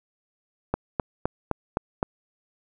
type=click train; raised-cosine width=1 ms; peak=-9 dBFS; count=6; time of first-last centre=0.74-2.029 s; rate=3.88 Hz; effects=none